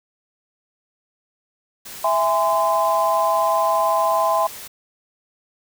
white noise, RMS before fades -36 dBFS, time 1.85-4.68 s, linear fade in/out 10 ms
sine chord, E augmented, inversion none, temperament just, 659.3 / 824.1 / 1030.1 Hz, E5 / G#5 / B#5, 0 / -14 / -27 cents, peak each -20 / -22 / -19 dBFS, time 2.04-4.47 s, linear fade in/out 5 ms
effects none

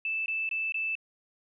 sine tone bursts, 2637 Hz, E7, in tune, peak -28 dBFS, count 4, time 0.05-0.953 s, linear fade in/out 2 ms, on 210 ms, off 21 ms, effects none

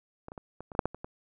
clicks, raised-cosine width 1 ms, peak -27 / -28 / -27 / -27 / -28 / -25 / -7 / -14 / -27 / -24 dBFS, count 10, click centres 0.284 / 0.319 / 0.378 / 0.606 / 0.718 / 0.751 / 0.792 / 0.856 / 0.946 / 1.045 s, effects none

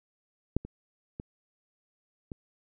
clicks, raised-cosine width 3 ms, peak -12 / -27 / -24 / -25 dBFS, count 4, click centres 0.566 / 0.65 / 1.199 / 2.318 s, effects none

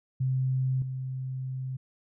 sine tone with level steps, 130.5 Hz, C3, 4 cents flat, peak -24 / -31 dBFS, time 0.2-1.77 s, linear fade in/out 10 ms, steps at 0.82 s, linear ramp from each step 2 ms, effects none

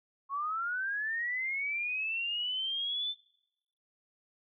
sine linear sweep, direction up, 1084 to 3553 Hz, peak -31 dBFS, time 0.29-3.15 s, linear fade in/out 50 ms, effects noise-tail reverb RT60 0.9 s tail -25 dB re dry

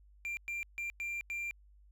triangle tone bursts at uneven times, 2376 Hz, D7, 20 cents sharp, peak -34 dBFS, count 5, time 0.25-0.37 / 0.48-0.63 / 0.78-0.9 / 1-1.21 / 1.3-1.51 s, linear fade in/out 0 ms, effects added 50 Hz sine -58 dBFS peak until 1.91 s

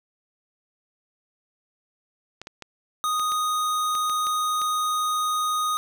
clicks, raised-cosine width 0.2 ms, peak -20 dBFS, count 9, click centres 2.416 / 2.471 / 2.623 / 3.196 / 3.32 / 3.952 / 4.097 / 4.269 / 4.617 s
square tone, 1242 Hz, D#6, 3 cents flat, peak -23 dBFS, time 3.04-5.77 s, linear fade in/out 0 ms
effects none

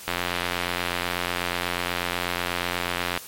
click train, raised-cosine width 0.3 ms, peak -8 dBFS, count 274, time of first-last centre 0.08-3.175 s, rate 88.2 Hz, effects white hiss -41 dBFS RMS until 3.27 s + MP3 64 kbps

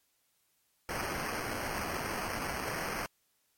blue noise with sample-and-hold, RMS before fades -36 dBFS, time 0.89-3.06 s, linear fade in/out 0 ms, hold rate 3675 Hz, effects white hiss -74 dBFS RMS until 3.57 s + MP3 64 kbps

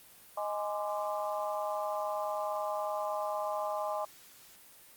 harmonic tone with a mistuned harmonic, 207.7 Hz, G#3, in tune, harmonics 3 / 4 / 5 / 6, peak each -35 / -37 / -39 / -41 dBFS, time 0.37-4.05 s, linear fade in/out 5 ms, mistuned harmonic 6, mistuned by -92 cents, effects white hiss -56 dBFS RMS until 4.96 s + Opus 32 kbps

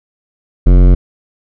sine tone with hard clipping, 45.04 Hz, F#1, 46 cents flat, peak -5 dBFS, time 0.66-0.95 s, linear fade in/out 10 ms, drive 16 dB, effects none

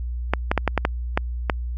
clicks, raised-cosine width 0.5 ms, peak -3 dBFS, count 8, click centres 0.336 / 0.515 / 0.577 / 0.677 / 0.777 / 0.851 / 1.175 / 1.498 s, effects added 60 Hz sine -25 dBFS peak until 1.77 s

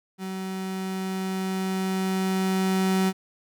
35% pulse tone with level ramp, 189.2 Hz, F#3, 39 cents sharp, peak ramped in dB -29 to -18 dBFS, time 0.18-3.13 s, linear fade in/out 50 ms, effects none

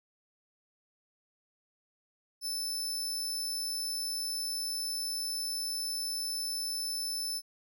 sawtooth tone, 5274 Hz, E8, in tune, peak -30 dBFS, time 2.41-7.42 s, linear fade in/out 50 ms, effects none

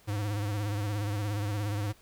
square tone with vibrato, 103.5 Hz, G#2, 5 cents flat, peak -30 dBFS, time 0.07-1.93 s, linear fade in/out 20 ms, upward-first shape sine, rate 17 Hz, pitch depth 66 cents each way, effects pink hiss -60 dBFS RMS until 2.01 s

